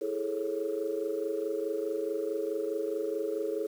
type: chord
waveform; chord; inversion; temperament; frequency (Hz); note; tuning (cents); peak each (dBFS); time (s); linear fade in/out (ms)
sine; A major seventh; second; equal with one note detuned; 329.6 / 415.3 / 440 / 547.7; E4 / G#4 / A4 / C#5; 0 / 0 / 0 / -21; -37 / -33 / -33 / -37; 0.01-3.67; 10
effects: tanh soft clip ceiling -21 dBFS + 9-bit